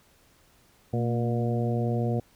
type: harmonic tone with a mistuned harmonic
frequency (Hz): 119.3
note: A#2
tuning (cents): +41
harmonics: 1 / 2 / 3 / 4 / 5 / 6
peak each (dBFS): -26 / -30 / -35 / -33 / -37 / -37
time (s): 0.93-2.2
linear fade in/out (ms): 5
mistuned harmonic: 2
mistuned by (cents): -54
effects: pink hiss -61 dBFS RMS until 2.35 s